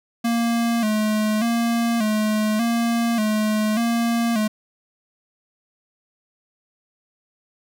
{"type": "tone with vibrato", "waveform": "square", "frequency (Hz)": 223.4, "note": "A3", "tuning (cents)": 27, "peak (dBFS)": -19, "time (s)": [0.24, 4.48], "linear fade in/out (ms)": 10, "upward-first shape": "square", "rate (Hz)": 0.85, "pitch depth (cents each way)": 73, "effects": []}